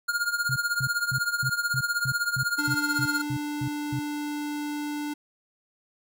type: tone with tremolo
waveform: square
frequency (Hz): 1417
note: F6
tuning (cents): +25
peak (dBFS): -22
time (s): 0.08-3.22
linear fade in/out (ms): 10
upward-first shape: triangle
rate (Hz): 16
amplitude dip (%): 85
type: tone bursts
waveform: sine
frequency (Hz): 130.81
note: C3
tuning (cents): 0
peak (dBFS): -27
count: 12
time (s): 0.49-3.994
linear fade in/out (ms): 5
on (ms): 72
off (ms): 240
type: tone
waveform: square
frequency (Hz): 295.2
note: D4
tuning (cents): +9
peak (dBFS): -30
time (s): 2.58-5.14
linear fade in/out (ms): 10
effects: none